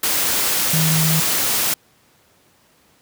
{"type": "tone in noise", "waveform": "sine", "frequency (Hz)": 159.1, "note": "D#3", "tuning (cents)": 39, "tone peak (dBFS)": -16, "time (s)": [0.73, 1.2], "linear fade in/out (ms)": 5, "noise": "white", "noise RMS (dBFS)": -19, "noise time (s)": [0.03, 1.74], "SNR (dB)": 0, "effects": ["pink hiss -56 dBFS RMS until 3.01 s", "high-pass 100 Hz 12 dB/octave"]}